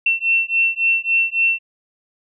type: beating tone pair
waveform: sine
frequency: 2700 / 2703.6 Hz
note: E7 / E7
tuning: +41 / +43 cents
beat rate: 3.6 Hz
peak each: -18 dBFS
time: 0.06-1.59 s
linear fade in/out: 5 ms
effects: none